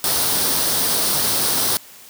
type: noise with comb filter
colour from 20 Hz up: white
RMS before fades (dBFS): -19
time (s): 0.04-1.77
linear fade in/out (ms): 0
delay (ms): 0.21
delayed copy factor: +0.5
effects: white hiss -43 dBFS RMS until 2.09 s + high-pass 80 Hz 12 dB/octave